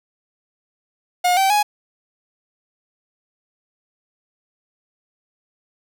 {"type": "tone with pitch steps", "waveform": "45% pulse", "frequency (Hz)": [717, 772.9, 833.2], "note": ["F5", "G5", "G#5"], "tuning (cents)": [45, -25, 5], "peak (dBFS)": -14, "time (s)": [1.24, 1.63], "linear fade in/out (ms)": 10, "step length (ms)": 130, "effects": []}